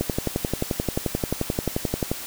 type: click train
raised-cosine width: 2 ms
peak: -9 dBFS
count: 25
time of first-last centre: 0.01-2.115 s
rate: 11.4 Hz
effects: white hiss -35 dBFS RMS until 2.26 s